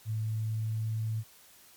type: tone with pitch glide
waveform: sine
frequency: 109.5 to 110.71 Hz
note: A2 to A2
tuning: -8 to +11 cents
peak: -29 dBFS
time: 0.05-1.24 s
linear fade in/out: 50 ms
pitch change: +19 cents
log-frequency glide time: 0.17-0.96 s
effects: white hiss -57 dBFS RMS until 1.76 s + MP3 96 kbps